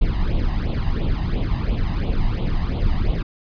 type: noise with flanger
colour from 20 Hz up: brown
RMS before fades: -20 dBFS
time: 0.01-3.23 s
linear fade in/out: 10 ms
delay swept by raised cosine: 0.28 to 1.07 ms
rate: 2.9 Hz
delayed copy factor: +0.8
effects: resampled to 11025 Hz